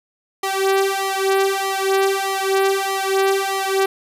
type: tone with flanger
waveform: sawtooth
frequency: 388.3 Hz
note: G4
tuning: 16 cents flat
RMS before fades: -19 dBFS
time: 0.43-3.86 s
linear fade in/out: 5 ms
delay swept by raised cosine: 0.96 to 2.66 ms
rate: 1.6 Hz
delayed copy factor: +1
effects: resampled to 32000 Hz + 7-bit